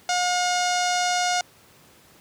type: tone with low-pass filter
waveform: sawtooth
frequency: 718 Hz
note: F5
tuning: 48 cents sharp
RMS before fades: -23 dBFS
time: 0.09-1.41 s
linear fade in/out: 2 ms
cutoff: 6200 Hz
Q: 2.8
effects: pink hiss -53 dBFS RMS until 2.2 s + high-pass 100 Hz 12 dB/octave